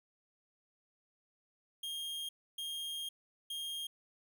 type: tone bursts at uneven times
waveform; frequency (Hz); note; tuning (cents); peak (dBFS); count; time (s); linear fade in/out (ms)
45% pulse; 3228; G#7; -50; -38; 3; 1.83-2.29 / 2.58-3.09 / 3.5-3.87; 5
effects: none